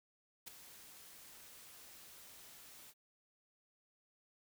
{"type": "noise with ADSR envelope", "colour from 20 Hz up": "white", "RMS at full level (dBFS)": -45, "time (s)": [0.46, 2.94], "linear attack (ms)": 18, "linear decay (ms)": 8, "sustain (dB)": -12, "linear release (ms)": 48, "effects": []}